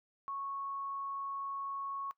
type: tone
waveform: sine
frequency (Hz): 1104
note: C#6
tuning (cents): -7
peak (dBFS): -37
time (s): 0.28-2.11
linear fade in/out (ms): 0
effects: noise-tail reverb RT60 0.1 s tail -19 dB re dry